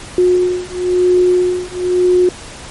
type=beating tone pair; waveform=sine; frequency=360.8 / 361.79 Hz; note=F#4 / F#4; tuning=-44 / -39 cents; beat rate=0.99 Hz; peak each=-13 dBFS; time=0.18-2.29 s; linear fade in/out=2 ms; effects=pink hiss -32 dBFS RMS until 2.7 s + MP3 48 kbps